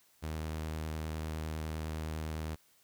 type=tone with vibrato; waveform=sawtooth; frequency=78.5 Hz; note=D#2; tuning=16 cents sharp; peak=-32 dBFS; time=0.22-2.56 s; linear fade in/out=20 ms; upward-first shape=triangle; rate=9.8 Hz; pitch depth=18 cents each way; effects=white hiss -67 dBFS RMS until 2.83 s